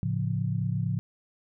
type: chord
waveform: sine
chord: A augmented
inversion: none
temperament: equal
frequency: 110 / 138.59 / 174.61 Hz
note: A2 / C#3 / E#3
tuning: 0 / 0 / 0 cents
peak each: -29 / -30 / -31 dBFS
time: 0.03-0.99 s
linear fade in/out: 0 ms
effects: none